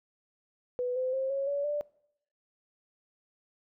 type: tone with pitch steps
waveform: sine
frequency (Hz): 495.6 / 512.8 / 530.6 / 549 / 568 / 587.7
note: B4 / C5 / C5 / C#5 / C#5 / D5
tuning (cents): +6 / -35 / +24 / -17 / +42 / +1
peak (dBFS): -28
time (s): 0.79-1.81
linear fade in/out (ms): 0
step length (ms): 170
effects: noise-tail reverb RT60 0.7 s tail -22 dB re dry